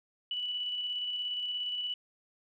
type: tone with tremolo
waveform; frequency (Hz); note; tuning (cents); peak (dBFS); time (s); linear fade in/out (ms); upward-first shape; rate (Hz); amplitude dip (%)
sine; 2960; F#7; 0; -31; 0.31-1.94; 2; square; 17; 25
effects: none